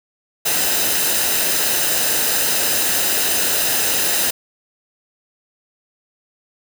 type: noise with comb filter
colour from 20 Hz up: white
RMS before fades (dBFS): -18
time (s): 0.45-4.31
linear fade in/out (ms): 10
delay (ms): 0.89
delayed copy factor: -0.5
effects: none